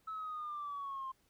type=linear sweep; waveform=sine; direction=down; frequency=1307 to 1048 Hz; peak=-38 dBFS; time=0.07-1.12 s; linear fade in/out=10 ms; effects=tanh soft clip ceiling -35 dBFS + pink hiss -73 dBFS RMS until 1.29 s